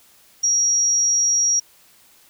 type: tone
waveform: sine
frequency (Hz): 5680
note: F8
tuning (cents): +28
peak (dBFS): -15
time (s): 0.43-1.6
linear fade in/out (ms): 10
effects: white hiss -53 dBFS RMS until 2.29 s